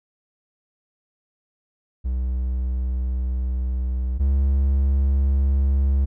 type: tone pair in turn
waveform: triangle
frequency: 63.1 / 68.23 Hz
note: B1 / C#2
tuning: +38 / -27 cents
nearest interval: minor second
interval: 135 cents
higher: second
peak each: -19 / -14 dBFS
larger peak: second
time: 2.04-4.19 / 4.19-6.06 s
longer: first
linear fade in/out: 20 ms
effects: none